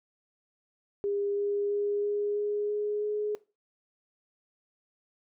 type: tone with pitch steps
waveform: sine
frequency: 404.2 / 406.8 / 409.4 / 412 / 414.6 / 417.2 / 419.9 Hz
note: G#4 / G#4 / G#4 / G#4 / G#4 / G#4 / G#4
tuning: -47 / -36 / -25 / -14 / -3 / +8 / +19 cents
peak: -27 dBFS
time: 1.04-3.35 s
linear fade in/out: 0 ms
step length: 330 ms
effects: noise-tail reverb RT60 0.3 s tail -20 dB re dry